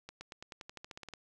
accelerating click train, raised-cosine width 0.2 ms, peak -28 dBFS, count 14, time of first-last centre 0.09-1.137 s, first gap 120 ms, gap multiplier 0.93, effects none

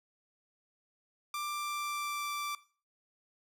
sawtooth tone with pitch glide, 1183 to 1170.8 Hz, D6 to D6, +12 to -6 cents, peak -31 dBFS, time 1.34-2.55 s, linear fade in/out 2 ms, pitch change -18 cents, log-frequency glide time 1.46-2.29 s, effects noise-tail reverb RT60 0.4 s tail -18 dB re dry

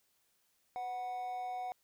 triangle tone with amplitude modulation, 740 Hz, F#5, in tune, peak -33 dBFS, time 0.76-1.72 s, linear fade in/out 0 ms, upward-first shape sine, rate 236 Hz, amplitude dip 45%, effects white hiss -75 dBFS RMS until 1.83 s

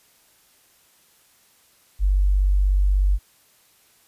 sine tone, 48.24 Hz, G1, 27 cents flat, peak -15 dBFS, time 1.99-3.19 s, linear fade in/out 50 ms, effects white hiss -58 dBFS RMS until 4.07 s + resampled to 32000 Hz

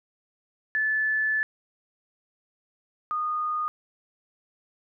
sine tone pair in turn, 1739 / 1229.7 Hz, A6 / D#6, -21 / -21 cents, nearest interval tritone, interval 600 cents, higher first, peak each -22 / -25 dBFS, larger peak first, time 0.75-1.43 / 3.11-3.68 s, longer first, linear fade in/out 0 ms, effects none

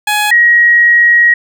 15% pulse / sine tone pair in turn, 839 / 1895.5 Hz, G#5 / A#6, +17 / +28 cents, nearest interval octave + major second, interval 1411 cents, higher second, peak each -4 dBFS, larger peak neither, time 0.07-0.31 / 0.31-1.34 s, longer second, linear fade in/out 5 ms, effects none

